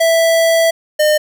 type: tone pair in turn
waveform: square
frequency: 659.3 / 607.2 Hz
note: E5 / D#5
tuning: 0 / -42 cents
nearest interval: minor second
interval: 142 cents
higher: first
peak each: -10 dBFS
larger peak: neither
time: 0-0.71 / 0.99-1.18 s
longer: first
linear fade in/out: 10 ms
effects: none